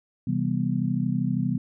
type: chord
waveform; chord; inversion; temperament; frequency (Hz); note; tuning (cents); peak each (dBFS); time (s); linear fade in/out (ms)
sine; C major seventh; none; just; 130.81 / 163.52 / 196.22 / 245.3; C3 / E3 / G3 / B3; 0 / -14 / +2 / -12; -28; 0.27-1.58; 5
effects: none